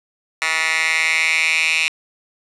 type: tone with high-pass filter sweep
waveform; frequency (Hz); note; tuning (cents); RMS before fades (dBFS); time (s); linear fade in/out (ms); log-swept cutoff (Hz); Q
10% pulse; 160.4; E3; -47; -18; 0.42-1.88; 0; 1700 to 2600; 4.4
effects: resampled to 22050 Hz + 7-bit